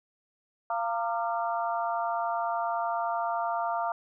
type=harmonic tone with a mistuned harmonic; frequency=230 Hz; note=A#3; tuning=23 cents flat; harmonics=3 / 4 / 5 / 6; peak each=-30 / -32 / -34 / -38 dBFS; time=0.7-3.92 s; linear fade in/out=2 ms; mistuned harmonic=5; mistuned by=+54 cents; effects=none

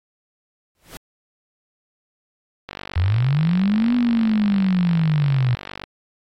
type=noise with exponential growth; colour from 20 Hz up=pink; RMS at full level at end=-33 dBFS; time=0.75-0.97 s; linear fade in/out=1 ms; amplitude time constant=46 ms
type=click train; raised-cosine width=0.3 ms; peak=-15 dBFS; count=154; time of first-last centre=2.69-5.838 s; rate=48.6 Hz
type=linear two-way sweep; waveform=sine; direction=up then down; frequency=79.3 to 246.9 to 119.6 Hz; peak=-15 dBFS; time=2.96-5.55 s; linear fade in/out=5 ms; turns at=3.95 s
effects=AAC 48 kbps

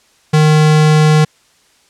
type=tone; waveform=square; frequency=153.8 Hz; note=D#3; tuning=20 cents flat; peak=-7 dBFS; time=0.33-1.25 s; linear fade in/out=10 ms; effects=white hiss -52 dBFS RMS until 1.89 s + low-pass 8000 Hz 12 dB/octave

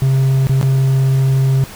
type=tone with dropouts; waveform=triangle; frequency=133.7 Hz; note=C3; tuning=38 cents sharp; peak=-8 dBFS; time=0.02-1.64 s; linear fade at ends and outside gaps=0 ms; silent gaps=0.47-0.495 / 0.613-0.628 s; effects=pink hiss -34 dBFS RMS until 1.75 s

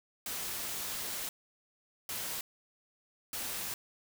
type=noise bursts at uneven times; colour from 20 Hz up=white; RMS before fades=-38 dBFS; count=3; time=0.26-1.29 / 2.09-2.41 / 3.33-3.74 s; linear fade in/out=2 ms; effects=none

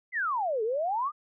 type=exponential two-way sweep; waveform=sine; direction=down then up; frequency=2100 to 420 to 1253 Hz; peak=-26 dBFS; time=0.12-1.12 s; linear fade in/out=50 ms; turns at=0.63 s; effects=none

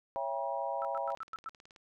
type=chord; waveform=sine; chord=C# diminished seventh; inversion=none; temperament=just; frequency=554.4 / 665.2 / 798.3 / 957.9 Hz; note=C#5 / E5 / G5 / Bb5; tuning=0 / +16 / +31 / +47 cents; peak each=-38 dBFS; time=0.16-1.15 s; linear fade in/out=0 ms
type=tone bursts; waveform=sine; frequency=1318.5 Hz; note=E6; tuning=in tune; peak=-37 dBFS; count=6; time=0.82-1.488 s; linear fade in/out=0 ms; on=28 ms; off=100 ms
type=click train; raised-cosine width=0.2 ms; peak=-38 dBFS; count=13; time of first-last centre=1.12-1.762 s; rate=18.7 Hz
effects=none

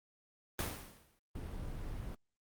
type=noise with exponential decay; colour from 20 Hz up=pink; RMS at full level=-35 dBFS; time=0.59-1.19 s; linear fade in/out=1 ms; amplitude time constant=130 ms
type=noise; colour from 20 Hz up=brown; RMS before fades=-42 dBFS; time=1.35-2.15 s; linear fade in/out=5 ms
effects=Opus 32 kbps

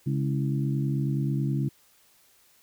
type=harmonic tone with a mistuned harmonic; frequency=69.3 Hz; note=C#2; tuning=in tune; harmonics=2 / 3 / 4 / 5; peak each=-25 / -32 / -35 / -35 dBFS; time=0.06-1.69 s; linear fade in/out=10 ms; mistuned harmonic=5; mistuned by=-87 cents; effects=white hiss -61 dBFS RMS until 2.62 s

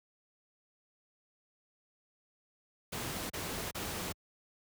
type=noise bursts; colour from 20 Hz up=pink; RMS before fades=-38 dBFS; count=3; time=2.92-4.126 s; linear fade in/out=10 ms; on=380 ms; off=33 ms; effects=high-pass 60 Hz 12 dB/octave

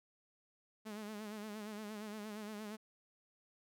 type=tone with vibrato; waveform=sawtooth; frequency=211.8 Hz; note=G#3; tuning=34 cents sharp; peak=-40 dBFS; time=0.85-2.77 s; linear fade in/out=20 ms; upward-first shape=sine; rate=8.6 Hz; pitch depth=62 cents each way; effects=none

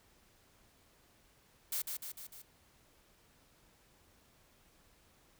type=noise with echo; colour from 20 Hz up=blue; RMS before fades=-36 dBFS; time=1.72-1.82 s; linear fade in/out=5 ms; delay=150 ms; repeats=4; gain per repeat=-4 dB; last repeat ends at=2.42 s; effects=pink hiss -67 dBFS RMS until 5.39 s

